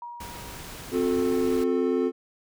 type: tone with exponential decay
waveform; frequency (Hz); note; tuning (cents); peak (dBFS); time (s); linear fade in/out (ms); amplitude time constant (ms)
sine; 953; A#5; +38; -34; 0.02-1.5; 2; 320
type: noise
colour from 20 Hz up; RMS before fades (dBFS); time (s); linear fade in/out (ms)
pink; -40; 0.2-1.64; 5
type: chord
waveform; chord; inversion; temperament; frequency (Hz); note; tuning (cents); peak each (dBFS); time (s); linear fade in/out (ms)
triangle; F# diminished; second; equal with one note detuned; 261.6 / 360.7 / 440; C4 / F#4 / A4; 0 / -44 / 0; -24; 0.91-2.12; 50
effects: none